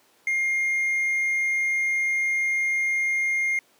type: tone with hard clipping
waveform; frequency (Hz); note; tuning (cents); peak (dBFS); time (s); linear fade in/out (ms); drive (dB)
sine; 2123; C7; +25; -22; 0.27-3.59; 2; 2
effects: pink hiss -60 dBFS RMS until 3.79 s + high-pass 300 Hz 12 dB/octave